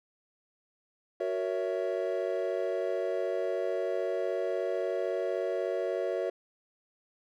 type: chord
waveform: triangle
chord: F# dominant seventh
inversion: none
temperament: equal with one note detuned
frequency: 370 / 466.2 / 559.5 / 659.3 Hz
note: F#4 / A#4 / C#5 / E5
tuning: 0 / 0 / +16 / 0 cents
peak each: -32 / -33 / -32 / -33 dBFS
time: 1.2-6.3 s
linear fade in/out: 5 ms
effects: none